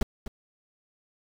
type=noise with echo; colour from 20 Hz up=brown; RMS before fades=-23 dBFS; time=0.01-0.03 s; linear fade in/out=2 ms; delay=250 ms; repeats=1; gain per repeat=-12 dB; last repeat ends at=0.28 s; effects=none